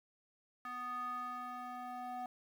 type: tone with band-pass filter sweep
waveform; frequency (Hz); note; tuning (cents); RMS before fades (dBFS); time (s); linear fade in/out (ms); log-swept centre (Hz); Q
square; 247.9; B3; +7; -43; 0.65-2.26; 2; 1400 to 850; 6.2
effects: 11-bit